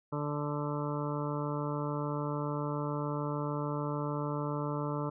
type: harmonic tone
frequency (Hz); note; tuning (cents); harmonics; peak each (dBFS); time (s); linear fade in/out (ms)
146.83; D3; 0; 1 / 2 / 3 / 4 / 6 / 7 / 8 / 9; -35 / -38 / -40 / -41 / -43 / -43 / -44 / -45; 0.12-5.1; 10
effects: none